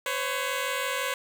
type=tone pair together; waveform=10% pulse; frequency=507 / 552.9 Hz; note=B4 / C#5; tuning=+45 / -5 cents; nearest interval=major second; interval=150 cents; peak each=-22 / -22 dBFS; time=0.06-1.14 s; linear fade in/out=2 ms; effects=none